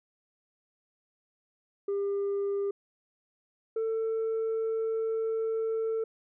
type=tone pair in turn; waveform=sine; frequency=400 / 446.7 Hz; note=G4 / A4; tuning=+35 / +26 cents; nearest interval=major second; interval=191 cents; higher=second; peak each=-25 dBFS; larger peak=neither; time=1.88-2.71 / 3.76-6.04 s; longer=second; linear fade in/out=5 ms; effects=tanh soft clip ceiling -26 dBFS